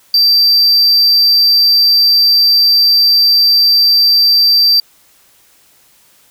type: tone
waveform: triangle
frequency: 4684 Hz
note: D8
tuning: 5 cents flat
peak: -5 dBFS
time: 0.14-4.8 s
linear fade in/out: 2 ms
effects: white hiss -49 dBFS RMS until 6.3 s